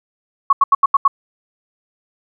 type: tone bursts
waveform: sine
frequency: 1108.7 Hz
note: C#6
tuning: in tune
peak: -7 dBFS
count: 6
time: 0.5-1.079 s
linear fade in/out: 5 ms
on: 29 ms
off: 81 ms
effects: none